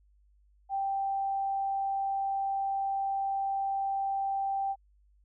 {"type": "tone", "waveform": "sine", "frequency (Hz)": 784, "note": "G5", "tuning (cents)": 0, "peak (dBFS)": -28, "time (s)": [0.69, 4.76], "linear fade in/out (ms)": 50, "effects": ["added 50 Hz sine -61 dBFS peak until 5.24 s"]}